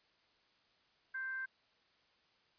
sine tone with frequency modulation, 1568 Hz, G6, in tune, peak -38 dBFS, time 1.14-1.46 s, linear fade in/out 10 ms, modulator 517 Hz, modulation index 0.23, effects white hiss -72 dBFS RMS until 2.58 s + resampled to 11025 Hz

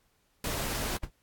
pink noise, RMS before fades -33 dBFS, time 0.44-0.97 s, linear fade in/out 2 ms
brown noise with exponential decay, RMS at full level -26 dBFS, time 1.03-1.12 s, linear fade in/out 5 ms, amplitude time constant 18 ms
effects pink hiss -71 dBFS RMS until 1.22 s + AAC 64 kbps

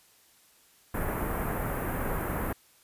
pink band-stop noise, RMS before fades -31 dBFS, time 0.94-2.53 s, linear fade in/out 5 ms, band 1800 to 13000 Hz, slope 24 dB/octave, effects white hiss -61 dBFS RMS until 2.83 s + resampled to 32000 Hz

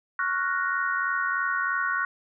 sine chord, Gb major seventh, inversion second, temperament equal, 1108.7 / 1396.9 / 1480 / 1864.7 Hz, Db6 / F6 / Gb6 / Bb6, 0 / 0 / 0 / 0 cents, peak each -29 / -32 / -27 / -32 dBFS, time 0.19-2.05 s, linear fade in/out 2 ms, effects none

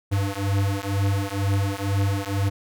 square beating tone pair, 98 / 100.1 Hz, G2 / G2, 0 / +37 cents, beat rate 2.1 Hz, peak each -25 dBFS, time 0.11-2.5 s, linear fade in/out 20 ms, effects none

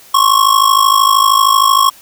square ring-modulated tone, 1092 Hz, C#6, 26 cents flat, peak -5 dBFS, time 0.14-1.9 s, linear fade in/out 5 ms, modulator 26.5 Hz, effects white hiss -41 dBFS RMS until 2.01 s

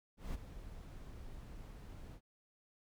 brown noise with ADSR envelope, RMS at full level -39 dBFS, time 0.17-2.21 s, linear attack 170 ms, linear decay 20 ms, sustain -11 dB, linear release 70 ms, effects none

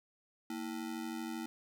square ring-modulated tone, 277.3 Hz, C#4, 1 cent sharp, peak -36 dBFS, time 0.5-1.46 s, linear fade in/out 0 ms, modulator 46.4 Hz, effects none

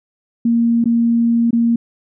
sine tone with dropouts, 233.1 Hz, A#3, in tune, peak -11 dBFS, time 0.45-1.76 s, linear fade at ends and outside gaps 5 ms, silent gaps 0.842-0.856 / 1.508-1.529 s, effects none

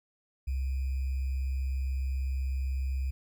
sine tone with sample-and-hold, 66.2 Hz, C2, 21 cents sharp, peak -28 dBFS, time 0.47-3.11 s, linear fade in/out 10 ms, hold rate 2450 Hz, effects none

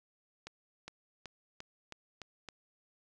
accelerating click train, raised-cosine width 0.2 ms, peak -27 dBFS, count 7, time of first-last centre 0.47-2.487 s, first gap 410 ms, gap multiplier 0.92, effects resampled to 24000 Hz

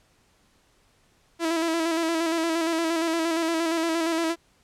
sawtooth tone with vibrato, 329.2 Hz, E4, 2 cents flat, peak -19 dBFS, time 1.39-4.36 s, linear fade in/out 50 ms, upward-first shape square, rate 8.6 Hz, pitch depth 36 cents each way, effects pink hiss -63 dBFS RMS until 4.63 s + low-pass 10000 Hz 12 dB/octave

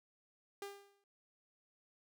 sawtooth tone with exponential decay, 400.6 Hz, G4, 38 cents sharp, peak -37 dBFS, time 0.62-1.04 s, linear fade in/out 2 ms, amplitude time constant 91 ms, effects none

